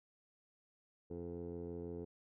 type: tone with low-pass filter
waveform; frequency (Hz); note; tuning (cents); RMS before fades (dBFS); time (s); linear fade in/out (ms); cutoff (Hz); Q
15% pulse; 86.1; F2; -24; -45; 1.1-2.05; 10; 470; 7.5
effects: none